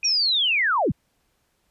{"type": "tone with exponential decay", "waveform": "sine", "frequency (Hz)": 2485, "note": "D#7", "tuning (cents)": -3, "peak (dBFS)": -24, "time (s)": [0.03, 0.2], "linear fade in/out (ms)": 2, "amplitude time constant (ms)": 36}
{"type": "linear sweep", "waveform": "sine", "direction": "down", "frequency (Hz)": [5730, 68], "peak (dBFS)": -18, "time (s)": [0.04, 0.92], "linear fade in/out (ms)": 10}
{"effects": ["pink hiss -69 dBFS RMS until 1.7 s", "resampled to 32000 Hz"]}